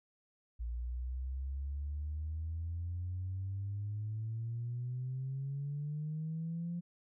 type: exponential sweep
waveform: sine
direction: up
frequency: 57.6 to 174.61 Hz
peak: -35 dBFS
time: 0.59-6.81 s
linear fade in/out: 20 ms
effects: tanh soft clip ceiling -31 dBFS